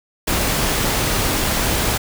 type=noise; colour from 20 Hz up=pink; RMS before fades=-19 dBFS; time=0.27-1.98 s; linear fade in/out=10 ms; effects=none